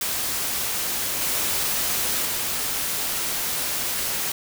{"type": "noise with level steps", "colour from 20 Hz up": "white", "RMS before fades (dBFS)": [-26, -24, -26], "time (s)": [0.01, 4.32], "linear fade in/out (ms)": 2, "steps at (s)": [1.2, 2.24], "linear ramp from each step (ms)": 20, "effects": []}